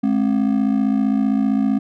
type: ring-modulated tone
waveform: triangle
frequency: 238.7 Hz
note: A#3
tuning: 41 cents sharp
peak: -10 dBFS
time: 0.03-1.79 s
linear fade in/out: 10 ms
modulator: 27.7 Hz
effects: none